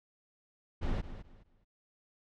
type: noise with echo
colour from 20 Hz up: brown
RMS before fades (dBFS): -32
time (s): 0.81-1.02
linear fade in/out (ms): 20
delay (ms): 210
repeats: 3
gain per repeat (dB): -12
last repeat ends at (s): 1.65
effects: low-pass 4000 Hz 12 dB/octave